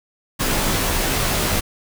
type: noise with comb filter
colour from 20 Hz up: pink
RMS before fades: -20 dBFS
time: 0.39-1.61 s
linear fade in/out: 20 ms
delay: 17 ms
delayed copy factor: -0.65
effects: none